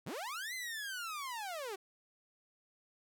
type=linear two-way sweep; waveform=sawtooth; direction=up then down; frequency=96 to 2076 to 364.9 Hz; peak=-36 dBFS; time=0.06-1.76 s; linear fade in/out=10 ms; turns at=0.54 s; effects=none